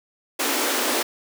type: high-pass noise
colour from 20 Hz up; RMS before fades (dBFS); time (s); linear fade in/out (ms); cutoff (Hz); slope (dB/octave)
pink; -23; 0.39-1.03; 10; 240; 96
effects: none